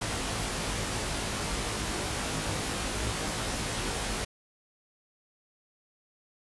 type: noise with comb filter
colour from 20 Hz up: pink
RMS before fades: -32 dBFS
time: 0.01-4.25 s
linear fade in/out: 10 ms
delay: 19 ms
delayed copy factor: +0.85
effects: resampled to 24000 Hz